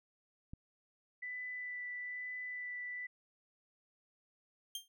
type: click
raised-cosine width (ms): 5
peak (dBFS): -34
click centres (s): 0.535
type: tone with vibrato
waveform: sine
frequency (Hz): 1986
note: B6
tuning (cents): +9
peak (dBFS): -40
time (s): 1.22-3.07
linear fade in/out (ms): 10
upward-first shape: sine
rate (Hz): 1.1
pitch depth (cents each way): 10
type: tone with exponential decay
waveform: sawtooth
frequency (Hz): 3182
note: G7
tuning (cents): +25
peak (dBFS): -33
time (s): 4.75-4.88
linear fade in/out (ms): 2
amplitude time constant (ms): 28
effects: none